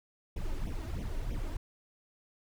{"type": "noise with flanger", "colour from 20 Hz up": "brown", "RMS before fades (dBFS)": -35, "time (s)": [0.36, 1.57], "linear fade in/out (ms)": 5, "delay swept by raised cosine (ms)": [0.32, 3.32], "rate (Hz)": 3.1, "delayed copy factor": 0.9, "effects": []}